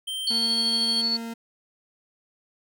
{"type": "tone with pitch glide", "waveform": "square", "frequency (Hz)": [3136, 3219], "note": ["G7", "G7"], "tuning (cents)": [0, 45], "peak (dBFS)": -29, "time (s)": [0.07, 1.02], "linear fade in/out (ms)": 10, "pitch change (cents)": 45, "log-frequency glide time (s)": [0.24, 0.52]}
{"type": "tone with tremolo", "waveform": "sine", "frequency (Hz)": 4428, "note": "C#8", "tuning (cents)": -3, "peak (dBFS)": -21, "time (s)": [0.27, 1.17], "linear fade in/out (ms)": 5, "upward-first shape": "square", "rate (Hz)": 13, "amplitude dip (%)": 25}
{"type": "tone", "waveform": "40% pulse", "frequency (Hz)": 229.7, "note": "A#3", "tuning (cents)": -25, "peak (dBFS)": -31, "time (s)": [0.3, 1.34], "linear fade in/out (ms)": 10}
{"effects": []}